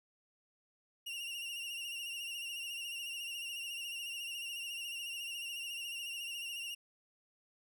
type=tone with vibrato; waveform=40% pulse; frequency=2801 Hz; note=F7; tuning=4 cents sharp; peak=-39 dBFS; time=1.06-6.75 s; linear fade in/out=10 ms; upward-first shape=sine; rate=14 Hz; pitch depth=51 cents each way; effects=none